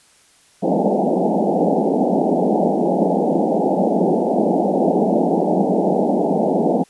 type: band-pass noise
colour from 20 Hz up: pink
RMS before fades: -17 dBFS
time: 0.62-6.84 s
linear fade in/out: 20 ms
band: 170 to 840 Hz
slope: 96 dB/octave
effects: white hiss -53 dBFS RMS until 6.89 s + resampled to 24000 Hz